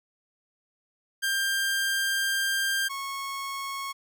sawtooth tone pair in turn, 1591 / 1097.8 Hz, G6 / C#6, +25 / -17 cents, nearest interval tritone, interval 642 cents, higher first, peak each -21 / -28 dBFS, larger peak first, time 1.22-2.89 / 2.89-3.93 s, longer first, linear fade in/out 20 ms, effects none

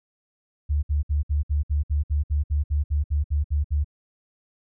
sine tone bursts, 73.42 Hz, D2, in tune, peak -19 dBFS, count 16, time 0.69-3.845 s, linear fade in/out 20 ms, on 140 ms, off 61 ms, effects none

